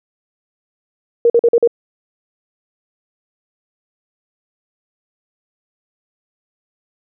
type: tone bursts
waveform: sine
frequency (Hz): 470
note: A#4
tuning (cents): +14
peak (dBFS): -7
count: 5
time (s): 1.25-1.675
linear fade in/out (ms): 2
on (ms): 49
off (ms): 45
effects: none